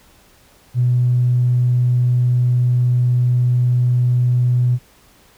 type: tone with tanh clipping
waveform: triangle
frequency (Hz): 123.47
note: B2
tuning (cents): 0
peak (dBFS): -12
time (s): 0.74-4.79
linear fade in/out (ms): 50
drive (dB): 4
effects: pink hiss -51 dBFS RMS until 5.37 s